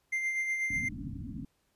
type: tone with tremolo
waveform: triangle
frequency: 2093 Hz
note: C7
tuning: in tune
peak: -26 dBFS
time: 0.12-0.89 s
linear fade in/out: 10 ms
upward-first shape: sine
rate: 8.2 Hz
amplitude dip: 40%
type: low-pass noise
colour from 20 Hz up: white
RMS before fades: -40 dBFS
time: 0.7-1.45 s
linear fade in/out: 5 ms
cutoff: 290 Hz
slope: 96 dB/octave
effects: pink hiss -74 dBFS RMS until 1.75 s + resampled to 32000 Hz